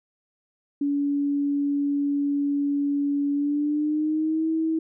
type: tone with pitch glide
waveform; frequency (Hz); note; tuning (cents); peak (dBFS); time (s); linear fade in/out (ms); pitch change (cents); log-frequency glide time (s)
sine; 284.8 to 321.5; C#4 to E4; +47 to -43; -21; 0.81-4.79; 5; +210; 3.33-4.48
effects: none